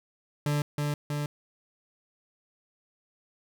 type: tone with echo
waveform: 40% pulse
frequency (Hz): 146.83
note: D3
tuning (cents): 0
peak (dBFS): -24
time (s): 0.46-0.62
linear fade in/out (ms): 2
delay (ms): 320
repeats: 2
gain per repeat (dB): -2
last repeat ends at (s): 1.26
effects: 10-bit